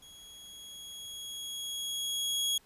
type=tone with level ramp; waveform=sawtooth; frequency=3322 Hz; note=G#7; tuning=in tune; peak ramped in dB=-48 to -24 dBFS; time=0.02-2.58 s; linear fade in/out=5 ms; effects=pink hiss -63 dBFS RMS until 2.65 s + resampled to 32000 Hz